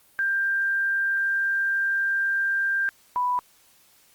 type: tone pair in turn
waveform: sine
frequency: 1587 / 989 Hz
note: G6 / B5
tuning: +21 / +2 cents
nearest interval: minor sixth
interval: 819 cents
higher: first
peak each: -21 dBFS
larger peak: neither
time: 0.19-2.89 / 3.16-3.39 s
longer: first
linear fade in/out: 0 ms
effects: white hiss -58 dBFS RMS until 4.14 s + Opus 32 kbps